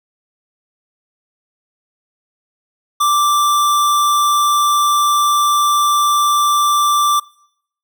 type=tone; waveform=square; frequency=1174.7 Hz; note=D6; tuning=in tune; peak=-12 dBFS; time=3-7.2 s; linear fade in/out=10 ms; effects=noise-tail reverb RT60 0.7 s tail -23 dB re dry